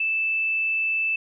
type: tone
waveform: sine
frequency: 2637 Hz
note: E7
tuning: in tune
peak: -21 dBFS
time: 0-1.16 s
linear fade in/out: 5 ms
effects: none